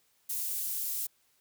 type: high-pass noise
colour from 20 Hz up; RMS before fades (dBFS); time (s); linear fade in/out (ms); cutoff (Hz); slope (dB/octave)
pink; -34; 0.29-1.07; 10; 12000; 12
effects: white hiss -70 dBFS RMS until 1.4 s